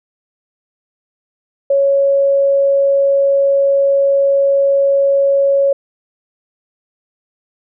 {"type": "tone", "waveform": "sine", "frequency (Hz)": 554.4, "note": "C#5", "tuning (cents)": 0, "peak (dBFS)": -9, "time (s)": [1.7, 5.73], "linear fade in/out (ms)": 5, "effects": []}